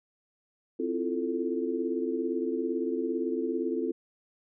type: chord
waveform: sine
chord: F major seventh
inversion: second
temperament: equal with one note detuned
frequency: 261.6 / 331.5 / 349.2 / 440 Hz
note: C4 / E4 / F4 / A4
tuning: 0 / +10 / 0 / 0 cents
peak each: -33 dBFS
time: 0.79-3.92 s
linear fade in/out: 10 ms
effects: none